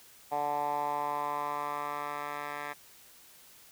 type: tone with band-pass filter sweep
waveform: 10% pulse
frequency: 146.1 Hz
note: D3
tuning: 9 cents flat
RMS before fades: -34 dBFS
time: 0.31-2.74 s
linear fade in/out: 20 ms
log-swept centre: 790 to 1500 Hz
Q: 4.2
effects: white hiss -56 dBFS RMS until 3.71 s